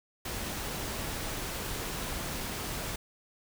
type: noise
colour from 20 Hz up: pink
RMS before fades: -36 dBFS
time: 0.25-2.96 s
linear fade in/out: 5 ms
effects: none